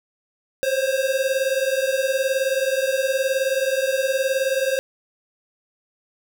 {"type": "beating tone pair", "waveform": "square", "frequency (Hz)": [523.3, 542.3], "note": ["C5", "C#5"], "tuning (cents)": [0, -38], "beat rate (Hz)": 19, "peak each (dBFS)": -23, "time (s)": [0.63, 4.79], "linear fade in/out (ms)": 0, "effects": []}